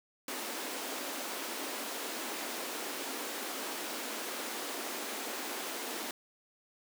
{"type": "high-pass noise", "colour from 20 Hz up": "pink", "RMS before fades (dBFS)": -39, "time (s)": [0.28, 6.11], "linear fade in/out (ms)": 2, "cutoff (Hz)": 240, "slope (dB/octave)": 48, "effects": []}